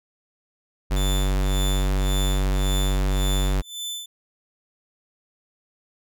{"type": "tone", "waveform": "square", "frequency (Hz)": 47.83, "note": "G1", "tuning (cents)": -42, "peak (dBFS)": -20, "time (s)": [0.9, 3.62], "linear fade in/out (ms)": 20}
{"type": "tone with tremolo", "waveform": "sawtooth", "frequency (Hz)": 3520, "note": "A7", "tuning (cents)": 0, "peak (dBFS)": -25, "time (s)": [0.96, 4.06], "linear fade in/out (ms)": 5, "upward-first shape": "sine", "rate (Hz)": 1.8, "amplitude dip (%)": 95}
{"effects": []}